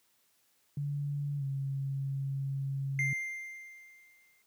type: tone with pitch glide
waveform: sine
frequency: 143.6 to 136.96 Hz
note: D3 to C#3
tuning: -39 to -20 cents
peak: -31 dBFS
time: 0.77-3.13 s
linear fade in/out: 2 ms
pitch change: -81 cents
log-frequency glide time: 1.38-1.43 s
type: tone with exponential decay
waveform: triangle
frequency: 2097 Hz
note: C7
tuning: 3 cents sharp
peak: -26 dBFS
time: 2.99-4.42 s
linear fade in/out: 1 ms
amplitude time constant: 310 ms
effects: white hiss -71 dBFS RMS until 4.46 s + high-pass 80 Hz 12 dB/octave